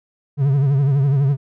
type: tone with vibrato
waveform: triangle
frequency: 138.59 Hz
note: C#3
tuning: in tune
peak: -11 dBFS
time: 0.37-1.37 s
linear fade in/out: 50 ms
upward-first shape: triangle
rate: 12 Hz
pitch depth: 110 cents each way
effects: none